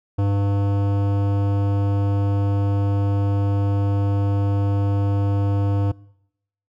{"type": "tone with hard clipping", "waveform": "sine", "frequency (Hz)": 100, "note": "G2", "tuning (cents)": 35, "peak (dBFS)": -19, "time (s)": [0.18, 5.92], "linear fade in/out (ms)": 10, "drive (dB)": 16, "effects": ["noise-tail reverb RT60 0.8 s tail -24 dB re dry"]}